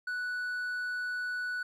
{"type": "tone with hard clipping", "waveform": "sine", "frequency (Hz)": 1480, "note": "F#6", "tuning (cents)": 0, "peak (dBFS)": -33, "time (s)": [0.07, 1.63], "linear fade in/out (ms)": 5, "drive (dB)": 3, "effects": []}